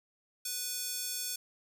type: tone with high-pass filter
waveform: square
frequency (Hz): 493.9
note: B4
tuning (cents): 0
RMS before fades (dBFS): -37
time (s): 0.45-1.36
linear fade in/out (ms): 5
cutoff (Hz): 5900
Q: 0.96
effects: none